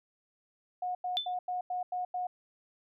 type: tone bursts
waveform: sine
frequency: 725 Hz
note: F#5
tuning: 35 cents flat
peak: -31 dBFS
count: 7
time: 0.82-2.27 s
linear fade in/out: 5 ms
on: 130 ms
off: 90 ms
type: tone with exponential decay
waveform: sine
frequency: 3520 Hz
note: A7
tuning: in tune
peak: -24 dBFS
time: 1.17-1.34 s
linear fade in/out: 0 ms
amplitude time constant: 35 ms
effects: none